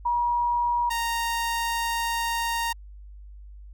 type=tone pair in turn; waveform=sine / sawtooth; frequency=958 / 928.6 Hz; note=A#5 / A#5; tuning=+47 / -7 cents; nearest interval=minor second; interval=54 cents; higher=first; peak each=-21 dBFS; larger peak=neither; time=0.05-0.9 / 0.9-2.73 s; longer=second; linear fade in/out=10 ms; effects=added 50 Hz sine -41 dBFS peak until 3.73 s